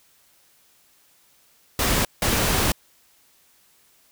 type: noise bursts at uneven times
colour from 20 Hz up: pink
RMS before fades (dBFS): -21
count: 2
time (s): 1.79-2.05 / 2.22-2.72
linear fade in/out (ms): 2
effects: white hiss -59 dBFS RMS until 4.11 s